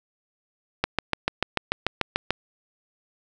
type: click train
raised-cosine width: 0.3 ms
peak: -5 dBFS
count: 11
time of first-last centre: 0.84-2.306 s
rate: 6.82 Hz
effects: none